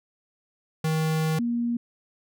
square / sine tone pair in turn, 158.1 / 236.9 Hz, D#3 / A#3, +28 / +28 cents, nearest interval perfect fifth, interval 700 cents, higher second, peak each -23 dBFS, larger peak neither, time 0.84-1.39 / 1.39-1.77 s, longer first, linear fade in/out 5 ms, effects none

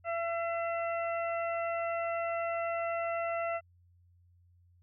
harmonic tone, 674 Hz, E5, 38 cents sharp, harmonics 1 / 2 / 3 / 4, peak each -32 / -38 / -42 / -44 dBFS, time 0.04-3.61 s, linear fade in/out 50 ms, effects added 88 Hz sine -61 dBFS peak until 4.82 s

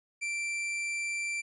45% pulse tone, 2349 Hz, D7, in tune, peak -31 dBFS, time 0.21-1.42 s, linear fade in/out 20 ms, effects resampled to 24000 Hz

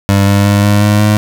25% pulse tone with pitch steps, 99.2 / 100.41 / 101.64 / 102.88 / 104.13 / 105.4 Hz, G2 / G2 / G#2 / G#2 / G#2 / G#2, +21 / +42 / -37 / -16 / +5 / +26 cents, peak -3 dBFS, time 0.09-1.17 s, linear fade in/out 0 ms, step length 180 ms, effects none

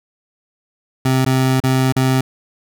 25% pulse tone with dropouts, 130.81 Hz, C3, in tune, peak -9 dBFS, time 1.05-2.21 s, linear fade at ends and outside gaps 5 ms, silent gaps 1.25-1.262 / 1.602-1.637 / 1.924-1.963 s, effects none

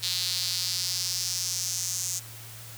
sawtooth tone with high-pass filter sweep, 180.8 Hz, F#3, 40 cents flat, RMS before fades -30 dBFS, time 0.02-2.2 s, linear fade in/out 20 ms, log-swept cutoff 4100 to 6600 Hz, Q 3.4, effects added 113 Hz sine -45 dBFS peak until 2.77 s + white hiss -45 dBFS RMS until 2.77 s

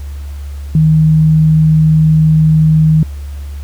sine tone, 156.9 Hz, D#3, 15 cents sharp, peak -5 dBFS, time 0.75-3.03 s, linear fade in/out 2 ms, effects added 71 Hz sine -21 dBFS peak until 3.63 s + pink hiss -42 dBFS RMS until 3.63 s

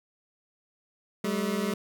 25% pulse tone pair together, 194.04 / 214.1 Hz, G3 / A3, -17 / -47 cents, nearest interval major second, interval 170 cents, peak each -26 dBFS, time 1.24-1.74 s, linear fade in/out 5 ms, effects none

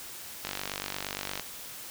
click train, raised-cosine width 0.2 ms, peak -15 dBFS, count 47, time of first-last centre 0.45-1.397 s, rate 48.6 Hz, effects white hiss -43 dBFS RMS until 1.9 s

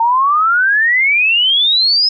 sine exponential sweep, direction up, 899 to 5170 Hz, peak -9 dBFS, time 0-2.09 s, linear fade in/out 5 ms, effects none

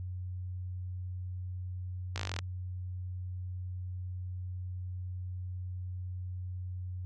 slowing click train, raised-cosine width 0.2 ms, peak -18 dBFS, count 12, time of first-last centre 2.16-2.389 s, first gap 17 ms, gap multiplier 1.04, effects added 91 Hz sine -36 dBFS peak until 7.05 s + AAC 32 kbps

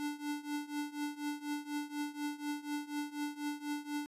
square tone with tremolo, 293.7 Hz, D4, in tune, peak -34 dBFS, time 0-4.06 s, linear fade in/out 0 ms, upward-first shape triangle, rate 4.1 Hz, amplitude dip 90%, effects resampled to 32000 Hz

